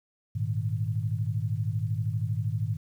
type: chord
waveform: sine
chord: Ab suspended second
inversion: none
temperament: equal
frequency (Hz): 103.83 / 116.54 / 155.56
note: Ab2 / Bb2 / Eb3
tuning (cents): 0 / 0 / 0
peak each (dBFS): -29 / -30 / -34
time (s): 0.35-2.77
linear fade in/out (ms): 10
effects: 10-bit